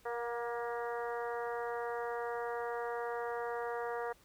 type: harmonic tone with a mistuned harmonic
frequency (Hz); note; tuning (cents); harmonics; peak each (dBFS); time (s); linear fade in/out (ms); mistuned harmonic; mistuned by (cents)
236.4; A#3; +24; 2 / 3 / 4 / 5 / 6 / 7 / 8; -38 / -42 / -44 / -46 / -48 / -49 / -50; 0.05-4.13; 10; 3; +19
effects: pink hiss -65 dBFS RMS until 4.24 s